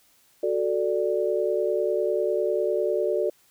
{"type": "chord", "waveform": "sine", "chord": "D major", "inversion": "first", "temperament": "equal", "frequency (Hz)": [370, 440, 587.3], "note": ["F#4", "A4", "D5"], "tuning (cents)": [0, 0, 0], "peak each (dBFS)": -26, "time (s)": [0.43, 3.3], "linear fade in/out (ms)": 5, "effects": ["white hiss -61 dBFS RMS until 3.5 s"]}